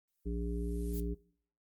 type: noise with exponential growth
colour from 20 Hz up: violet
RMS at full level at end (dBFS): -45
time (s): 0.08-1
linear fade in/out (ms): 1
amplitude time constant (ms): 200
type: harmonic tone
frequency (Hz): 58.27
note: A#1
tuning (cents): 0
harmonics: 1 / 3 / 5 / 7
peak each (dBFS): -35 / -40 / -42 / -43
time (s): 0.25-1.15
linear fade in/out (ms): 20
effects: noise-tail reverb RT60 0.6 s tail -23 dB re dry + Opus 32 kbps